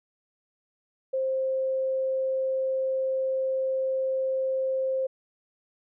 sine tone, 527 Hz, C5, 12 cents sharp, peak -24 dBFS, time 1.13-5.07 s, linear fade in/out 10 ms, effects none

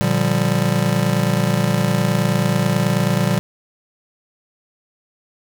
square chord, G minor seventh, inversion first, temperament just, 117.6 / 147 / 176.4 / 196 Hz, Bb2 / D3 / F3 / G3, +16 / +2 / +18 / 0 cents, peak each -22 dBFS, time 0.01-3.39 s, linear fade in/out 0 ms, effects none

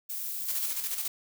violet noise, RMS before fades -35 dBFS, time 0.09-0.7 s, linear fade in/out 10 ms
blue noise with tremolo, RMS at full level -31 dBFS, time 0.48-1.08 s, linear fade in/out 5 ms, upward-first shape square, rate 14 Hz, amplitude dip 50%
effects none

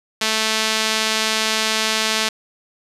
sawtooth tone with band-pass filter, 219.2 Hz, A3, 6 cents flat, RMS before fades -20 dBFS, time 0.21-2.29 s, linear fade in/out 5 ms, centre 4200 Hz, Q 0.86, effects resampled to 32000 Hz + 7-bit

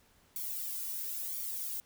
violet noise with flanger, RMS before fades -38 dBFS, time 0.36-1.8 s, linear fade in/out 0 ms, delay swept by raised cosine 0.88 to 2.08 ms, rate 0.98 Hz, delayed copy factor +0.85, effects pink hiss -66 dBFS RMS until 1.85 s

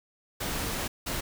pink noise bursts at uneven times, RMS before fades -32 dBFS, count 2, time 0.4-0.88 / 1.06-1.21 s, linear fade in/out 10 ms, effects none

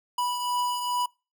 square beating tone pair, 982 / 984.4 Hz, B5 / B5, -10 / -6 cents, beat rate 2.4 Hz, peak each -27 / -36 dBFS, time 0.18-1.06 s, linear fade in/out 5 ms, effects noise-tail reverb RT60 0.3 s tail -25 dB re dry

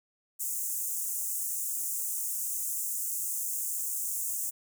pink high-pass noise, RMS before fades -33 dBFS, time 0.39-4.51 s, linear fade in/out 20 ms, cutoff 6800 Hz, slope 48 dB/octave, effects none

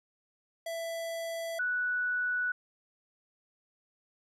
square / sine tone pair in turn, 664 / 1477.8 Hz, E5 / F#6, +12 / -3 cents, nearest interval octave + major second, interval 1385 cents, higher second, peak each -35 / -28 dBFS, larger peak second, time 0.66-1.59 / 1.59-2.52 s, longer neither, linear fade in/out 5 ms, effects resampled to 32000 Hz

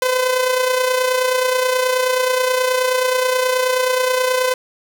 sawtooth tone with amplitude modulation, 509 Hz, C5, 48 cents flat, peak -9 dBFS, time 0.02-4.54 s, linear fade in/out 2 ms, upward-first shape sine, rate 29.4 Hz, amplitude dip 50%, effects none

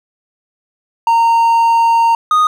triangle tone pair in turn, 922 / 1239.6 Hz, A#5 / D#6, -19 / -7 cents, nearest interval perfect fourth, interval 512 cents, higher second, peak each -6 dBFS, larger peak neither, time 1.07-2.15 / 2.31-2.47 s, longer first, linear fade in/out 2 ms, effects none

